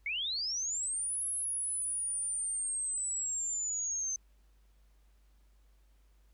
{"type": "linear two-way sweep", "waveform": "sine", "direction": "up then down", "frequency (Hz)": [2134, 10830, 6180], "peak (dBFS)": -32, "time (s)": [0.06, 4.16], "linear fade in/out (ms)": 2, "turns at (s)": 1.25, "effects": ["added 50 Hz sine -61 dBFS peak until 6.33 s", "pink hiss -75 dBFS RMS until 6.33 s"]}